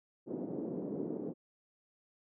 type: band-pass noise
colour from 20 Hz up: white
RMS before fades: -39 dBFS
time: 0.26-1.34 s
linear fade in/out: 50 ms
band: 190 to 410 Hz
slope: 24 dB/octave
effects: none